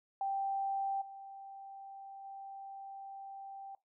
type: tone with level steps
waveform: sine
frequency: 784 Hz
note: G5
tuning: in tune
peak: -32 / -46 / -44 dBFS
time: 0.21-3.75 s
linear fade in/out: 2 ms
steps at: 1.01 / 2.24 s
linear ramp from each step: 10 ms
effects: noise-tail reverb RT60 0.2 s tail -19 dB re dry